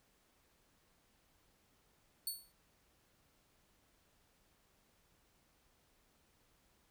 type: tone with exponential decay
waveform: 5% pulse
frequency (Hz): 4435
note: C#8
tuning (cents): 0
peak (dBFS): -28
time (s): 2.27-2.52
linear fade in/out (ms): 2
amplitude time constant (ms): 53
effects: pink hiss -73 dBFS RMS until 6.9 s